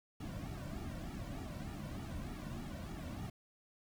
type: noise with flanger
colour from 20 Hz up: brown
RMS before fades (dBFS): -44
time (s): 0.2-3.3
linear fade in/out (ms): 5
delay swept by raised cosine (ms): 1.9 to 2.44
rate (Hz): 3.3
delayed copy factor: -0.85
effects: none